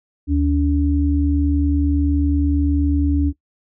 sine tone pair together, 75.7 / 285.8 Hz, D#2 / D4, -47 / -47 cents, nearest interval octave + major seventh, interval 2300 cents, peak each -17 dBFS, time 0.27-3.33 s, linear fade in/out 50 ms, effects noise-tail reverb RT60 0.1 s tail -17 dB re dry

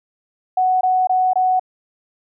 sine tone bursts, 742 Hz, F#5, 5 cents sharp, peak -13 dBFS, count 4, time 0.57-1.596 s, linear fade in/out 5 ms, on 240 ms, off 22 ms, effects none

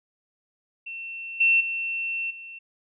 sine tone with level steps, 2700 Hz, E7, 41 cents sharp, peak -33 / -16 / -26 / -38 dBFS, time 0.86-2.59 s, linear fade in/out 10 ms, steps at 1.4 / 1.6 / 2.3 s, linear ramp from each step 10 ms, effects none

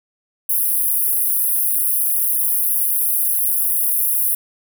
pink high-pass noise, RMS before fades -18 dBFS, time 0.49-4.35 s, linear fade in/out 5 ms, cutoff 10000 Hz, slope 96 dB/octave, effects none

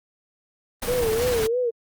pink noise with tremolo, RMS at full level -27 dBFS, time 0.82-1.47 s, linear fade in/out 5 ms, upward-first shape triangle, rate 20 Hz, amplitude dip 30%
sine tone with vibrato, 468.7 Hz, A#4, 9 cents sharp, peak -20 dBFS, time 0.87-1.71 s, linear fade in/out 20 ms, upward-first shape sine, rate 3.1 Hz, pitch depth 120 cents each way
effects Opus 24 kbps

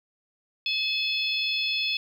harmonic tone, 859 Hz, A5, 42 cents flat, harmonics 3 / 4 / 5 / 6, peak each -28 / -28 / -33 / -35 dBFS, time 0.66-1.97 s, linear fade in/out 2 ms, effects 9-bit

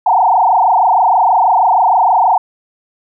sine tone with frequency modulation, 830.6 Hz, G#5, in tune, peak -7 dBFS, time 0.06-2.38 s, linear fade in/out 5 ms, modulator 26.3 Hz, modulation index 4.4, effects none

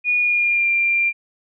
sine tone with pitch glide, 2451 to 2380 Hz, D#7 to D7, -27 to +22 cents, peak -15 dBFS, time 0.04-1.13 s, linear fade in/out 50 ms, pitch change -51 cents, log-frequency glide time 0.17-0.69 s, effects none

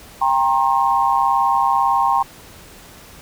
sine tone cluster, 793 / 933 / 1071 Hz, G5 / A#5 / C6, +20 / +1 / +40 cents, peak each -18 dBFS, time 0.21-2.23 s, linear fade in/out 10 ms, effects pink hiss -42 dBFS RMS until 3.21 s

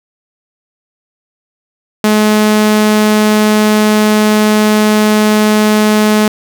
sawtooth tone, 213 Hz, G#3, 44 cents sharp, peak -3 dBFS, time 2.04-6.28 s, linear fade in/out 2 ms, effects 7-bit

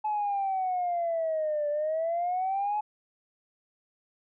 sine exponential two-way sweep, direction down then up, 860 to 584 to 853 Hz, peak -25 dBFS, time 0.04-2.81 s, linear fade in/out 10 ms, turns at 1.69 s, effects tanh soft clip ceiling -22 dBFS

